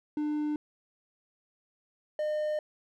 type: tone pair in turn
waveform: triangle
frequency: 299.6 / 607.6 Hz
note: D4 / D#5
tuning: +35 / -41 cents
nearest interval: octave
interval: 1224 cents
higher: second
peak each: -26 dBFS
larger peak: neither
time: 0.17-0.56 / 2.19-2.59 s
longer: second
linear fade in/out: 2 ms
effects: none